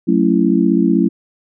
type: chord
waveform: sine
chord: F# minor seventh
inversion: none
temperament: just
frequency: 185 / 222 / 277.5 / 333 Hz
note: F#3 / A3 / C#4 / E4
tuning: 0 / +16 / +2 / +18 cents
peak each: -16 dBFS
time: 0.07-1.09 s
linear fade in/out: 20 ms
effects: none